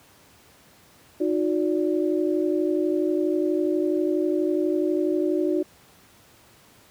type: tone cluster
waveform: sine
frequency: 309.7 / 361.9 / 581 Hz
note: D#4 / F#4 / D5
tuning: -8 / -38 / -19 cents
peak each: -24 / -23 / -30 dBFS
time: 1.2-5.63 s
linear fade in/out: 10 ms
effects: pink hiss -54 dBFS RMS until 6.9 s + high-pass 80 Hz 12 dB/octave